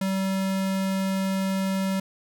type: tone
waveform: square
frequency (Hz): 192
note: G3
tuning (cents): -36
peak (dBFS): -24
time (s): 0.01-2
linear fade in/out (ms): 5
effects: none